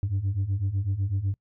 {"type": "beating tone pair", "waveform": "sine", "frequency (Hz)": [93.2, 101.2], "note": ["F#2", "G#2"], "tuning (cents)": [13, -44], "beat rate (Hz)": 8, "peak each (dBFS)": [-27, -24], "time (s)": [0.03, 1.34], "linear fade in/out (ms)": 0, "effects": ["noise-tail reverb RT60 0.1 s tail -24 dB re dry", "tanh soft clip ceiling -21 dBFS"]}